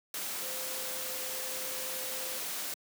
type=tone in noise; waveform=sine; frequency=518 Hz; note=C5; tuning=17 cents flat; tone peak=-45 dBFS; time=0.42-2.38 s; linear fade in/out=2 ms; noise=white; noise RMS=-37 dBFS; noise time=0.14-2.74 s; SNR=-11 dB; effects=high-pass 200 Hz 12 dB/octave